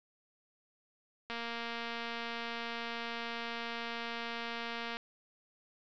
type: click train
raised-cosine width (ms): 0.3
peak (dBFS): -24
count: 856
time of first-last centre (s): 1.3-4.97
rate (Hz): 233
effects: resampled to 16000 Hz